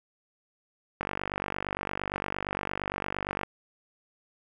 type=click train; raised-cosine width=0.5 ms; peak=-15 dBFS; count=119; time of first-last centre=1.01-3.433 s; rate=48.7 Hz; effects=9-bit